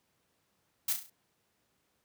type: noise with echo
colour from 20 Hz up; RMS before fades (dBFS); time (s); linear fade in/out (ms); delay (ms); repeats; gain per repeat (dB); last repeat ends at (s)
blue; -30; 0.88-0.93; 5; 34; 5; -6; 1.1
effects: pink hiss -75 dBFS RMS until 2.04 s + high-pass 100 Hz 12 dB/octave